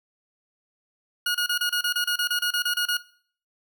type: tone bursts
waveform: 20% pulse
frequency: 1442 Hz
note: F#6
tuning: 45 cents flat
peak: -17 dBFS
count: 15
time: 1.26-2.971 s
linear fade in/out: 5 ms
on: 87 ms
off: 29 ms
effects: noise-tail reverb RT60 0.5 s tail -19 dB re dry